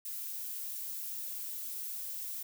violet noise, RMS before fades -40 dBFS, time 0.05-2.43 s, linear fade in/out 5 ms, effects none

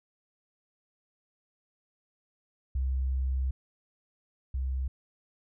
sine tone pair in turn, 65.41 / 65.41 Hz, C2 / C2, 0 / 0 cents, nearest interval unison, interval 0 cents, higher neither, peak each -26 / -28 dBFS, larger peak first, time 2.75-3.51 / 4.54-4.88 s, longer first, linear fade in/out 5 ms, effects none

